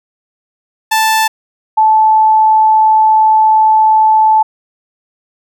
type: tone pair in turn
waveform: sawtooth / sine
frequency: 880 / 871.4 Hz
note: A5 / A5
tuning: 0 / -17 cents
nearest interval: unison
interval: 17 cents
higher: first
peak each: -5 dBFS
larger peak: neither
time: 0.91-1.28 / 1.77-4.43 s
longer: second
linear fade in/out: 10 ms
effects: none